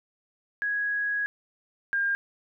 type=tone pair in turn; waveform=sine; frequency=1661.2 / 1607.4 Hz; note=G#6 / G6; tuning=0 / +43 cents; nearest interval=minor second; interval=57 cents; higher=first; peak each=-25 / -23 dBFS; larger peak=second; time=0.62-1.26 / 1.93-2.15 s; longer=first; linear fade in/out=0 ms; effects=none